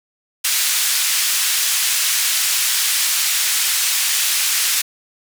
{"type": "band-pass noise", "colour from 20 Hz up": "white", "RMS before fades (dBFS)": -18, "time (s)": [0.44, 4.82], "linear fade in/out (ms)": 10, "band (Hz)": [1800, 11000], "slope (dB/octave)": 12, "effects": []}